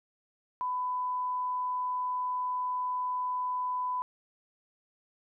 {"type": "tone", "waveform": "sine", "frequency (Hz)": 1000, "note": "B5", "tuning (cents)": 21, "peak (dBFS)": -29, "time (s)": [0.61, 4.02], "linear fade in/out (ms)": 0, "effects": []}